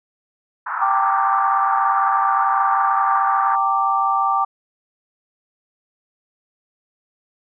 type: band-pass noise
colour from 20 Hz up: white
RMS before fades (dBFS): -25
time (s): 0.66-3.56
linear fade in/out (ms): 10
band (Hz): 870 to 1500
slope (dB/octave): 48
type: chord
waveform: sine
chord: G minor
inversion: none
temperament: equal with one note detuned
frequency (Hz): 784 / 909.5 / 1174.7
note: G5 / Bb5 / D6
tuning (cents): 0 / -43 / 0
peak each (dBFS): -20 / -23 / -18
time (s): 0.81-4.45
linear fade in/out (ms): 10
effects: none